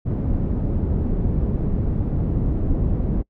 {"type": "low-pass noise", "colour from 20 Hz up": "pink", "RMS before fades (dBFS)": -21, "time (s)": [0.05, 3.23], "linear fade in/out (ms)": 20, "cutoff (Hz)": 260, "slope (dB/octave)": 12, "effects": ["noise-tail reverb RT60 0.1 s tail -25 dB re dry"]}